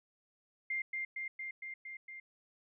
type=tone with echo; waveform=sine; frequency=2105 Hz; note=C7; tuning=10 cents sharp; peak=-33 dBFS; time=0.7-0.82 s; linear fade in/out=5 ms; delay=230 ms; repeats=6; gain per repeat=-2 dB; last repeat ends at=2.2 s; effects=none